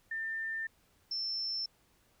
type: tone pair in turn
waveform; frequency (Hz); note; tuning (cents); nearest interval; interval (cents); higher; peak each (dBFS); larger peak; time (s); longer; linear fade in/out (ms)
sine; 1795 / 5346; A6 / E8; +34 / +23; octave + perfect fifth; 1889; second; -34 / -33; second; 0.11-0.67 / 1.11-1.66; first; 5
effects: pink hiss -69 dBFS RMS until 2.2 s